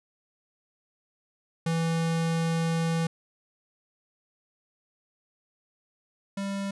square tone pair in turn, 164.81 / 197.48 Hz, E3 / G3, 0 / +13 cents, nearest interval minor third, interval 313 cents, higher second, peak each -25 / -30 dBFS, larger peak first, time 1.66-3.07 / 6.37-6.71 s, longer first, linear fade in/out 5 ms, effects resampled to 24000 Hz

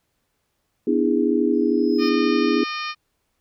sine chord, E dominant seventh, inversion second, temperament just, 247.2 / 296.7 / 329.6 / 412 Hz, B3 / D4 / E4 / G#4, +2 / +18 / 0 / -14 cents, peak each -22 dBFS, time 0.87-2.64 s, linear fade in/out 5 ms
triangle tone with exponential growth, 5110 Hz, D#8, 45 cents sharp, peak -27 dBFS, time 1.53-2.09 s, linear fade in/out 5 ms, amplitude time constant 120 ms
harmonic tone, 610 Hz, D#5, 34 cents flat, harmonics 2 / 3 / 4 / 5 / 6 / 7 / 8 / 9, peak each -29 / -35 / -31 / -37 / -40 / -38 / -39 / -38 dBFS, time 1.98-2.95 s, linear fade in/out 50 ms
effects pink hiss -72 dBFS RMS until 3.4 s

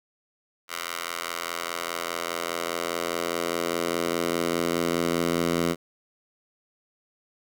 10% pulse tone with high-pass filter sweep, 84.9 Hz, F2, 48 cents flat, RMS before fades -28 dBFS, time 0.68-5.76 s, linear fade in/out 50 ms, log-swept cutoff 1300 to 180 Hz, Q 0.86, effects none

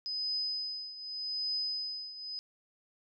sine tone with tremolo, 5020 Hz, D#8, 15 cents sharp, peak -30 dBFS, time 0.06-2.39 s, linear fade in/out 0 ms, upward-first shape triangle, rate 0.84 Hz, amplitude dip 80%, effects none

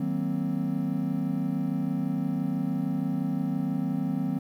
triangle chord, C half-diminished seventh, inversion first, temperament just, 156.98 / 188.37 / 235.5 / 261.6 Hz, Eb3 / Gb3 / Bb3 / C4, +16 / +31 / +18 / 0 cents, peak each -30 / -29 / -31 / -28 dBFS, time 0-4.39 s, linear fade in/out 5 ms, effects 10-bit

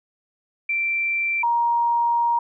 sine tone pair in turn, 2349 / 941.4 Hz, D7 / A#5, 0 / +17 cents, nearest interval octave + major third, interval 1583 cents, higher first, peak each -20 / -17 dBFS, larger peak second, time 0.69-1.43 / 1.43-2.39 s, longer second, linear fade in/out 5 ms, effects none

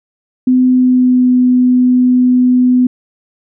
sine tone with pitch glide, 254.1 to 250.6 Hz, B3 to B3, +49 to +25 cents, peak -6 dBFS, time 0.47-2.87 s, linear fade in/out 5 ms, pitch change -24 cents, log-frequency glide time 0.68-1.3 s, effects none

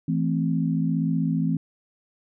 sine chord, A minor, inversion second, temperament equal, 164.81 / 220 / 261.6 Hz, E3 / A3 / C4, 0 / 0 / 0 cents, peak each -23 / -28 / -26 dBFS, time 0.08-1.57 s, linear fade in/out 5 ms, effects none

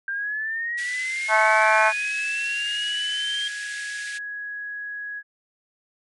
sine linear sweep, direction up, 1583 to 3200 Hz, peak -25 dBFS, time 0.08-3.48 s, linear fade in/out 2 ms
pink band-pass noise, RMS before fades -38 dBFS, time 0.77-4.19 s, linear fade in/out 20 ms, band 1500 to 10000 Hz, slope 96 dB/octave
harmonic tone, 217.2 Hz, A3, 22 cents flat, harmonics 3 / 4 / 5 / 6 / 7 / 8 / 9 / 10, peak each -23 / -21 / -24 / -29 / -21 / -29 / -31 / -28 dBFS, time 1.28-1.93 s, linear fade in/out 50 ms
sine tone, 1668 Hz, G#6, 7 cents sharp, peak -30 dBFS, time 1.59-5.23 s, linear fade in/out 50 ms
effects none

